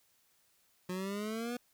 25% pulse exponential sweep, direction up, 179.9 to 246.9 Hz, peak -32 dBFS, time 0.89-1.57 s, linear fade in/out 5 ms, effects white hiss -71 dBFS RMS until 1.73 s

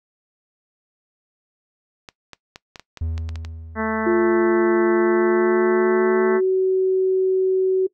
clicks, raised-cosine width 0.2 ms, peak -19 dBFS, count 10, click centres 2.088 / 2.333 / 2.559 / 2.758 / 2.796 / 2.973 / 3.179 / 3.291 / 3.357 / 3.449 s
triangle tone with exponential decay, 81.1 Hz, E2, 28 cents flat, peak -19 dBFS, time 3.01-4.9 s, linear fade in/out 5 ms, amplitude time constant 410 ms
harmonic tone, 220 Hz, A3, in tune, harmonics 1 / 2 / 3 / 4 / 5 / 6 / 7 / 8 / 9, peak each -24 / -27 / -29 / -30 / -31 / -32 / -32 / -33 / -34 dBFS, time 3.75-6.41 s, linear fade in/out 50 ms
sine tone with pitch glide, 349.2 to 376.4 Hz, F4 to F#4, 0 to +30 cents, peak -15 dBFS, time 4.06-7.87 s, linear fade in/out 10 ms, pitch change +130 cents, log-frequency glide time 4.92-6.48 s
effects noise-tail reverb RT60 0.1 s tail -20 dB re dry

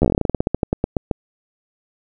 slowing click train, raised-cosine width 2 ms, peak -3 dBFS, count 21, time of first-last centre 0.02-1.112 s, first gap 12 ms, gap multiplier 1.14, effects none

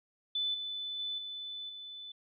sine tone with level steps, 3502 Hz, A7, 9 cents flat, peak -30 / -36 / -34 / -39 / -43 dBFS, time 0.35-2.12 s, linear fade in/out 5 ms, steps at 0.54 / 0.99 / 1.18 / 1.69 s, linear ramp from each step 5 ms, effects none

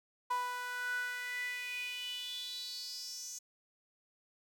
sawtooth tone with high-pass filter sweep, 493.9 Hz, B4, in tune, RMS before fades -40 dBFS, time 0.3-3.39 s, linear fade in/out 10 ms, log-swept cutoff 1000 to 6400 Hz, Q 7.5, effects none

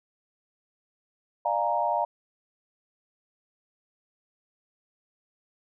sine chord, Bb dominant seventh, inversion first, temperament equal with one note detuned, 598.3 / 698.5 / 830.6 / 932.3 Hz, D5 / F5 / Ab5 / Bb5, +32 / 0 / 0 / 0 cents, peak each -30 / -28 / -31 / -27 dBFS, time 1.45-2.05 s, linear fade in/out 5 ms, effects none

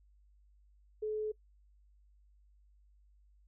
sine tone, 429.1 Hz, A4, 43 cents flat, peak -33 dBFS, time 1.02-1.32 s, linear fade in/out 10 ms, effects noise-tail reverb RT60 0.1 s tail -23 dB re dry + added 50 Hz sine -62 dBFS peak until 3.47 s

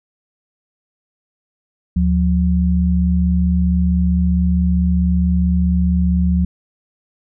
sine tone pair together, 74.76 / 179.3 Hz, D2 / F3, +31 / +46 cents, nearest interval octave + minor third, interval 1515 cents, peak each -15 dBFS, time 1.96-6.45 s, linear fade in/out 5 ms, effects none

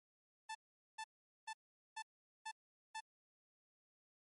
sawtooth tone bursts, 880 Hz, A5, in tune, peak -40 dBFS, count 6, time 0.49-3.006 s, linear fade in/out 10 ms, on 61 ms, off 430 ms, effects MP3 48 kbps

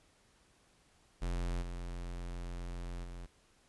square tone with level steps, 43.7 Hz, F1, 2 cents sharp, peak -34 / -40 / -44 dBFS, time 1.21-3.27 s, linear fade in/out 20 ms, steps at 1.61 / 3.03 s, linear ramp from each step 20 ms, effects pink hiss -68 dBFS RMS until 3.68 s + resampled to 24000 Hz

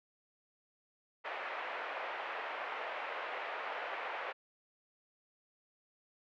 pink band-pass noise, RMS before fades -41 dBFS, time 1.24-4.33 s, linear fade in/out 20 ms, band 540 to 2500 Hz, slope 24 dB/octave, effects none

